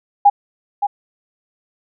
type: tone with echo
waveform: sine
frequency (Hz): 813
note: G#5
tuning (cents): -37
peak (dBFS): -5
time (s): 0.25-0.3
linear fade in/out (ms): 10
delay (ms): 570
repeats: 1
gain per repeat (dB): -9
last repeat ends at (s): 0.87
effects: none

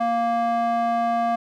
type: tone with band-pass filter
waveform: square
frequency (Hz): 233.1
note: A#3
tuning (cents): 0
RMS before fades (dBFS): -22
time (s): 0-1.36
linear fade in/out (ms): 10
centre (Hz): 820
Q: 3.5
effects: none

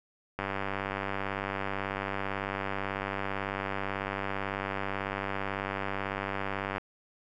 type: click train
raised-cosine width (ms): 0.5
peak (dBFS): -17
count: 628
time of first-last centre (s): 0.39-6.781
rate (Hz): 98.1
effects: none

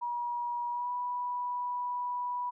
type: tone with pitch glide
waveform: sine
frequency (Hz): 960 to 981.3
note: B5 to B5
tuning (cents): -49 to -11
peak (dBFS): -31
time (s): 0.01-2.51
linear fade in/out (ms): 20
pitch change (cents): +38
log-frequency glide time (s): 0.7-0.9
effects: none

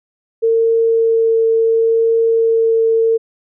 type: tone with vibrato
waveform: sine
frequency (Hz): 453.6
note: A#4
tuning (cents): -47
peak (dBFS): -10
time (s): 0.42-3.18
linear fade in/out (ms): 20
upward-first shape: triangle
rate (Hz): 0.71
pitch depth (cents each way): 9
effects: none

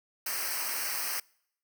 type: noise with comb filter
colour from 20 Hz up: white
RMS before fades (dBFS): -33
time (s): 0.26-1.2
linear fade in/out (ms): 5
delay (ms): 0.28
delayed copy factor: -1
effects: noise-tail reverb RT60 0.7 s tail -26 dB re dry

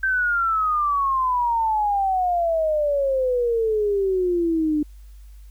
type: exponential sweep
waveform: sine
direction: down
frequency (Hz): 1568 to 295.7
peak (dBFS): -18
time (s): 0.03-4.83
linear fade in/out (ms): 5
effects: added 50 Hz sine -40 dBFS peak until 5.5 s + white hiss -61 dBFS RMS until 5.5 s

